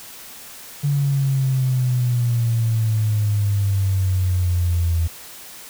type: exponential sweep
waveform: triangle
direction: down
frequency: 144.5 to 82.3 Hz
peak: -12 dBFS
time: 0.83-5.08 s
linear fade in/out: 20 ms
effects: tanh soft clip ceiling -14 dBFS + white hiss -39 dBFS RMS until 5.69 s